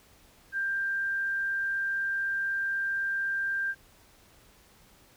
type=tone; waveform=sine; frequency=1586 Hz; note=G6; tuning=20 cents sharp; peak=-27 dBFS; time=0.52-3.75 s; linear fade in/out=50 ms; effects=pink hiss -59 dBFS RMS until 5.16 s